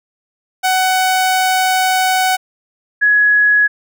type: tone pair in turn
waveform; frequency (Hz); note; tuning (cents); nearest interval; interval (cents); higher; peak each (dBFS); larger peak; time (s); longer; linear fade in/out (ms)
sawtooth / sine; 748 / 1679.2; F#5 / G#6; +19 / +19; octave + major second; 1400; second; -8; neither; 0.63-2.37 / 3.01-3.68; first; 20
effects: none